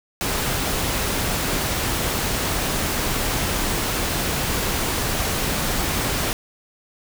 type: noise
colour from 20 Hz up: pink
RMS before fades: -23 dBFS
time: 0.21-6.33 s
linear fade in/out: 0 ms
effects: none